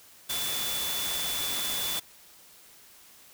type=tone in noise; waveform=sine; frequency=3471 Hz; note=A7; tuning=24 cents flat; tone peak=-33 dBFS; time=0.29-2 s; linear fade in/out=10 ms; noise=white; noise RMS=-32 dBFS; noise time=0.29-2 s; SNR=-4 dB; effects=white hiss -54 dBFS RMS until 3.33 s